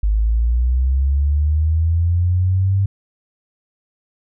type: linear sweep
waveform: sine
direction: up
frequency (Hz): 50.8 to 98.9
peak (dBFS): -13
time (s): 0.03-2.86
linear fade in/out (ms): 5
effects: none